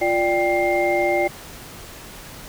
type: tone cluster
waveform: sine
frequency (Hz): 349.9 / 589 / 784 / 2110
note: F4 / D5 / G5 / C7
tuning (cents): +3 / +5 / 0 / +14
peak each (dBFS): -22 / -21 / -23 / -24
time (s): 0.01-1.28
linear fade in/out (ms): 10
effects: pink hiss -39 dBFS RMS until 2.48 s